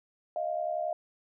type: tone pair together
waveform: sine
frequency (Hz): 624.2 / 695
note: D#5 / F5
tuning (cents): +5 / -9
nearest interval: major second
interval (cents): 186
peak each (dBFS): -32 / -32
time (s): 0.36-0.93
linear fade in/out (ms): 2
effects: none